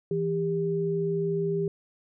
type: tone pair together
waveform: sine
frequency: 164.81 / 398.8 Hz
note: E3 / G4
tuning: 0 / +30 cents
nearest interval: octave + minor third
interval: 1530 cents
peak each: -29 / -26 dBFS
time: 0.11-1.68 s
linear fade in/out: 2 ms
effects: none